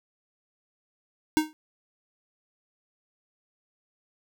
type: tone with exponential decay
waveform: square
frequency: 309.9 Hz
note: D#4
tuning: 7 cents flat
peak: -16 dBFS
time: 1.37-1.53 s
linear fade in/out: 0 ms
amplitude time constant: 34 ms
effects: none